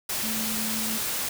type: tone in noise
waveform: sine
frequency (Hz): 220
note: A3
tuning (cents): 0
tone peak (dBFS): -32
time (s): 0.23-0.98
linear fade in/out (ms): 5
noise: white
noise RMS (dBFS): -29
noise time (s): 0.09-1.29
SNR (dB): -6
effects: none